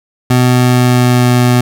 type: tone with pitch glide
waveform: 25% pulse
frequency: 125.1 to 123.45 Hz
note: B2 to B2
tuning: +23 to 0 cents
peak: -3 dBFS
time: 0.3-1.61 s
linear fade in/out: 5 ms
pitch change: -23 cents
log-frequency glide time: 0.46-1.36 s
effects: none